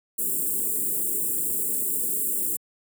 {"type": "band-stop noise", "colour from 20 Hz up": "white", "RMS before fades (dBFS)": -26, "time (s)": [0.18, 2.57], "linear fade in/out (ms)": 10, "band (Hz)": [470, 7500], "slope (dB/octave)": 96, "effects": ["high-pass 200 Hz 12 dB/octave"]}